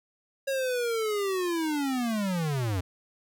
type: linear sweep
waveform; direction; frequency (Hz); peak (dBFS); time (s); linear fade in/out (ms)
square; down; 550 to 86.3; -27; 0.47-2.81; 10
effects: none